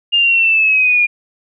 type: linear sweep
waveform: sine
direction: down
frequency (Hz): 2828 to 2410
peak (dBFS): -9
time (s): 0.12-1.07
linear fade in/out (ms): 20
effects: none